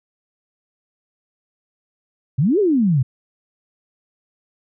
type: exponential two-way sweep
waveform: sine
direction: up then down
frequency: 119.6 to 440 to 119.6 Hz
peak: -13 dBFS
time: 2.38-3.03 s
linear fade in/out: 10 ms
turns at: 2.59 s
effects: none